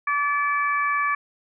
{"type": "harmonic tone", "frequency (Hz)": 577, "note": "D5", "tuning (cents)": -31, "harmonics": [2, 3, 4], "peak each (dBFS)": [-22, -26, -28], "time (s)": [0.07, 1.15], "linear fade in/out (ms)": 5, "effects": []}